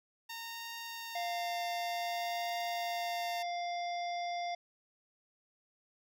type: tone with vibrato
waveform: 10% pulse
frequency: 918 Hz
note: A#5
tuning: 27 cents flat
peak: -33 dBFS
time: 0.29-3.43 s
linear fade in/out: 10 ms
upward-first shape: triangle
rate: 0.55 Hz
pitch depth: 16 cents each way
type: harmonic tone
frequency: 698.5 Hz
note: F5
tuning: in tune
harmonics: 1 / 3 / 5 / 7 / 8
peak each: -35 / -45 / -49 / -52 / -53 dBFS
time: 1.15-4.55 s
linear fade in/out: 5 ms
effects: none